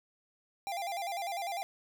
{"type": "tone with vibrato", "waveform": "square", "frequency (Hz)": 740, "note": "F#5", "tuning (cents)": 0, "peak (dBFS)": -35, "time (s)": [0.67, 1.63], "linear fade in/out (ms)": 0, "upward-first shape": "square", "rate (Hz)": 10, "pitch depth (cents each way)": 120, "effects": []}